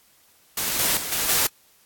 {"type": "noise with level steps", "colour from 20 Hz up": "white", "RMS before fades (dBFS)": [-25, -21, -30, -24, -20], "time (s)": [0.57, 1.47], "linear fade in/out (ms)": 5, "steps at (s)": [0.79, 0.97, 1.12, 1.29], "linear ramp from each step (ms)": 2, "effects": ["white hiss -58 dBFS RMS until 1.85 s", "AAC 64 kbps"]}